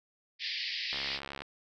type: band-pass noise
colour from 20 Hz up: white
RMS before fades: -36 dBFS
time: 0.39-1.2 s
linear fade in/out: 50 ms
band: 1800 to 5100 Hz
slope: 96 dB/octave
type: click train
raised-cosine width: 0.3 ms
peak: -23 dBFS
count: 35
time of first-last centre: 0.93-1.42 s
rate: 69.4 Hz
effects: none